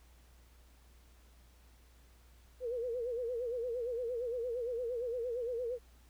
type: tone with vibrato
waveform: sine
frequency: 481.3 Hz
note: B4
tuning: 45 cents flat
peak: -34 dBFS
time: 2.6-5.79 s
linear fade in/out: 50 ms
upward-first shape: sine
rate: 8.7 Hz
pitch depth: 100 cents each way
effects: added 60 Hz sine -59 dBFS peak until 6.09 s + pink hiss -67 dBFS RMS until 6.09 s